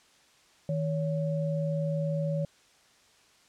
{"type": "tone pair together", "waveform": "sine", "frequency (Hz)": [158.1, 563.4], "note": ["D#3", "C#5"], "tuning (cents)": [28, 28], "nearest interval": "octave + minor seventh", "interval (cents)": 2200, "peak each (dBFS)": [-28, -32], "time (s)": [0.69, 2.45], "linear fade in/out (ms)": 2, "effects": ["white hiss -61 dBFS RMS until 3.48 s", "low-pass 7000 Hz 12 dB/octave"]}